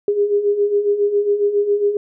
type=beating tone pair; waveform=sine; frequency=403.5 / 410.8 Hz; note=G#4 / G#4; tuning=-50 / -19 cents; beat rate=7.3 Hz; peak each=-21 / -15 dBFS; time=0.08-1.97 s; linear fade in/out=2 ms; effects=none